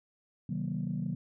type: chord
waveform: sine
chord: C half-diminished seventh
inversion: none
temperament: just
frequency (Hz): 130.81 / 156.98 / 188.37 / 235.5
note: C3 / Eb3 / Gb3 / Bb3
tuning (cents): 0 / +16 / +31 / +18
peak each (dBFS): -38 / -35 / -35 / -38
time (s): 0.49-1.15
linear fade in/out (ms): 5
effects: tanh soft clip ceiling -23 dBFS